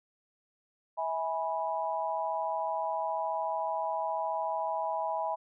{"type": "tone cluster", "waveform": "sine", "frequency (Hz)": [648, 829, 983], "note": ["E5", "G#5", "B5"], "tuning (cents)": [-30, -3, -8], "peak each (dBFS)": [-34, -34, -34], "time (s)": [0.97, 5.36], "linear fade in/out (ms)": 20, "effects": []}